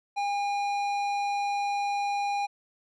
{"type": "tone with tanh clipping", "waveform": "sine", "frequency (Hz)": 810, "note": "G#5", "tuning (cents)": -43, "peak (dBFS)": -28, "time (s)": [0.16, 2.47], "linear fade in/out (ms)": 20, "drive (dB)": 13, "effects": []}